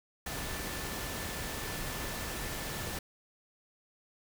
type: tone in noise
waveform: sine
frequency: 1760 Hz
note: A6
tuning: in tune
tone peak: -48 dBFS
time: 0.26-2.99 s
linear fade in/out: 5 ms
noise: pink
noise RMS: -38 dBFS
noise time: 0.26-2.99 s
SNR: -13 dB
effects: none